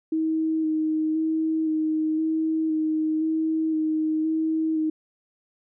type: tone with vibrato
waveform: sine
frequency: 315.6 Hz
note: D#4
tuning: 25 cents sharp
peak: -21 dBFS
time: 0.12-4.9 s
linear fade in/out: 5 ms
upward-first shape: square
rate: 0.97 Hz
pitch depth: 15 cents each way
effects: none